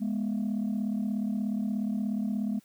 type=tone pair together; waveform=sine; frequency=207.9 / 244.7 Hz; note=G#3 / B3; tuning=+2 / -16 cents; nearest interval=minor third; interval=282 cents; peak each=-27 / -30 dBFS; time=0-2.6 s; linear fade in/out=20 ms; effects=tanh soft clip ceiling -24 dBFS + white hiss -64 dBFS RMS until 2.64 s